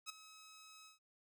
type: tone with ADSR envelope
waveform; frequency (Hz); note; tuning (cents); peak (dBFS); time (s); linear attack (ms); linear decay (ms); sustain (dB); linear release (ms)
10% pulse; 1281; E6; -50; -33; 0.06-0.99; 36; 9; -16; 130
effects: none